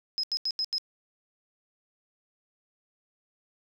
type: tone bursts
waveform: sine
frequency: 5110 Hz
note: D#8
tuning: 45 cents sharp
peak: -26 dBFS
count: 5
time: 0.18-0.782 s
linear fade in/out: 0 ms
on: 54 ms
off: 83 ms
effects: 10-bit